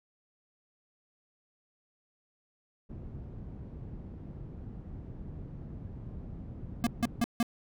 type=low-pass noise; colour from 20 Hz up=white; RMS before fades=-43 dBFS; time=2.89-7.23 s; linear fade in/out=10 ms; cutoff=150 Hz; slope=12 dB/octave
type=tone bursts; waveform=square; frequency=234.8 Hz; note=A#3; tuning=13 cents sharp; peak=-25 dBFS; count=4; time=6.84-7.428 s; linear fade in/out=0 ms; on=27 ms; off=160 ms
effects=none